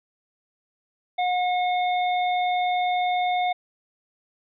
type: harmonic tone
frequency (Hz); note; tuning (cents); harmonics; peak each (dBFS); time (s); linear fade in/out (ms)
723; F#5; -40; 1 / 3 / 5; -21 / -31 / -35; 1.18-3.53; 10
effects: none